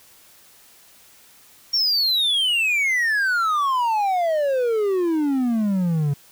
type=exponential sweep; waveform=triangle; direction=down; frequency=5588 to 138.7 Hz; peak=-16 dBFS; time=1.73-6.14 s; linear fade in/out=10 ms; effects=white hiss -51 dBFS RMS until 6.31 s